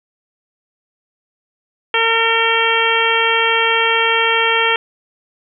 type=harmonic tone; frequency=455.3 Hz; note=A#4; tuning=41 cents flat; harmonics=1 / 2 / 3 / 4 / 5 / 6 / 7; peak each=-20 / -20 / -20 / -20 / -20 / -20 / -20 dBFS; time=1.94-4.76 s; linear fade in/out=2 ms; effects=none